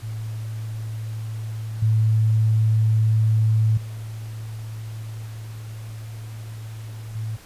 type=tone with level steps; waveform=sine; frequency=110 Hz; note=A2; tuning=in tune; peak=-27 / -15 / -30 / -32 / -25 dBFS; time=0.02-7.37 s; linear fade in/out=20 ms; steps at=1.82 / 3.77 / 5.26 / 7.15 s; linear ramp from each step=5 ms; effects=pink hiss -47 dBFS RMS until 7.45 s + resampled to 32000 Hz